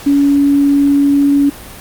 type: tone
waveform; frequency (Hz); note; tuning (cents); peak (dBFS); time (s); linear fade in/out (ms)
sine; 282.7; C#4; +34; -7; 0.06-1.5; 10
effects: pink hiss -32 dBFS RMS until 1.8 s + Opus 48 kbps